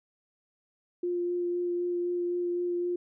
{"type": "tone with vibrato", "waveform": "sine", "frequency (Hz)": 351.6, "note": "F4", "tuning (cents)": 12, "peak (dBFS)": -27, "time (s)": [1.03, 2.96], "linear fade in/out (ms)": 5, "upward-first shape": "sine", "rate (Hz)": 3.9, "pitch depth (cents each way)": 10, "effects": []}